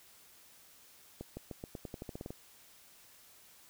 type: accelerating click train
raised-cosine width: 2 ms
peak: -28 dBFS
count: 13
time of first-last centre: 1.21-2.305 s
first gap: 160 ms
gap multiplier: 0.89
effects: white hiss -60 dBFS RMS until 3.69 s